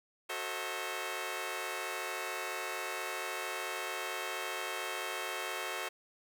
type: chord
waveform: 10% pulse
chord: F# diminished seventh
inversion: none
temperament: just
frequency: 370 / 444 / 532.8 / 639.4 Hz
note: F#4 / A4 / C5 / Eb5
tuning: 0 / +16 / +31 / +47 cents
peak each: -34 dBFS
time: 0.29-5.89 s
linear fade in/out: 10 ms
effects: none